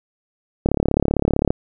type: click train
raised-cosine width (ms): 2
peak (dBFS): -3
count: 31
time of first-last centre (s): 0.66-1.505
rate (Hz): 35.5
effects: none